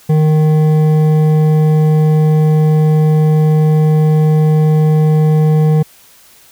sine tone with hard clipping, 154.6 Hz, D#3, 11 cents flat, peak -9 dBFS, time 0.09-5.83 s, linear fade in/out 10 ms, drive 9 dB, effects white hiss -44 dBFS RMS until 6.51 s

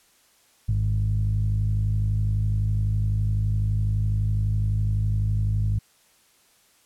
sawtooth tone with low-pass filter, 51.91 Hz, G#1, in tune, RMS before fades -23 dBFS, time 0.68-5.79 s, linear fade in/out 5 ms, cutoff 120 Hz, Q 9.8, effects white hiss -60 dBFS RMS until 6.85 s + low-pass 12000 Hz 12 dB/octave

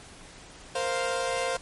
sawtooth chord, Bb suspended second, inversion none, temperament equal, 466.2 / 523.3 / 698.5 Hz, Bb4 / C5 / F5, 0 / 0 / 0 cents, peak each -30 / -25 / -28 dBFS, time 0.75-1.57 s, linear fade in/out 5 ms, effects pink hiss -48 dBFS RMS until 1.61 s + MP3 48 kbps

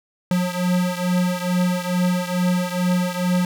square beating tone pair, 179.1 / 181.4 Hz, F3 / F#3, +44 / -34 cents, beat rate 2.3 Hz, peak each -21 / -24 dBFS, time 0.31-3.45 s, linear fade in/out 2 ms, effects none

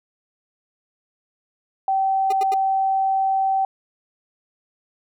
sine tone, 772 Hz, G5, 27 cents flat, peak -17 dBFS, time 1.88-3.65 s, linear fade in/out 2 ms
25% pulse tone bursts, 407.8 Hz, G#4, 32 cents flat, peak -22 dBFS, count 3, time 2.3-2.542 s, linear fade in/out 5 ms, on 26 ms, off 82 ms
effects none

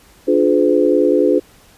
sine chord, D diminished seventh, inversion none, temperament just, 293.7 / 352.4 / 422.9 / 507.5 Hz, D4 / F4 / Ab4 / Cb5, 0 / +16 / +31 / +47 cents, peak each -16 dBFS, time 0.27-1.4 s, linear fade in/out 20 ms, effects pink hiss -48 dBFS RMS until 1.77 s + resampled to 32000 Hz

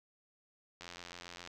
click train, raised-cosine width 0.2 ms, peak -29 dBFS, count 59, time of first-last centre 0.81-1.474 s, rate 87.3 Hz, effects none

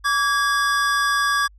square tone pair together, 1148 / 1645.7 Hz, D6 / G#6, -40 / -16 cents, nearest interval tritone, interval 624 cents, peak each -21 dBFS, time 0.04-1.48 s, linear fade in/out 20 ms, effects added 50 Hz sine -46 dBFS peak until 1.58 s + low-pass 9000 Hz 12 dB/octave

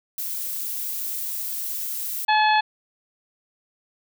violet noise, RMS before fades -29 dBFS, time 0.18-2.25 s, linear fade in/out 2 ms
harmonic tone, 857 Hz, A5, 46 cents flat, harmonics 1 / 2 / 3 / 4 / 5, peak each -17 / -23 / -27 / -29 / -31 dBFS, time 2.28-2.61 s, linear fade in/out 10 ms
effects none

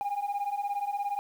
sine beating tone pair, 800 / 817 Hz, G5 / G#5, +35 / -29 cents, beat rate 17 Hz, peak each -31 / -29 dBFS, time 0.01-1.19 s, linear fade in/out 0 ms, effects tanh soft clip ceiling -26 dBFS + 9-bit

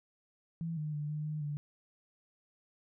sine tone with pitch steps, 165.4 / 152.1 / 148.3 / 151.3 / 152.7 / 146.8 Hz, E3 / D#3 / D3 / D#3 / D#3 / D3, +6 / -39 / +17 / -48 / -32 / 0 cents, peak -34 dBFS, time 0.61-1.57 s, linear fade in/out 0 ms, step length 160 ms, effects none

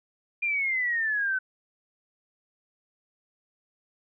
sine exponential sweep, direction down, 2426 to 1505 Hz, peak -24 dBFS, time 0.42-1.39 s, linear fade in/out 10 ms, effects none

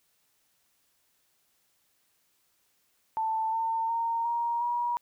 sine tone with pitch steps, 886 / 903.6 / 921.5 / 939.8 / 958.4 Hz, A5 / A5 / A#5 / A#5 / A#5, +12 / +46 / -20 / +14 / +48 cents, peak -26 dBFS, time 3.17-4.97 s, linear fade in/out 0 ms, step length 360 ms, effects white hiss -71 dBFS RMS until 5.01 s

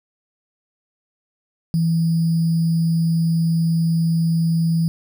sine tone with sample-and-hold, 164.81 Hz, E3, in tune, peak -15 dBFS, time 1.74-4.88 s, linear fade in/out 0 ms, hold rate 4900 Hz, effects none

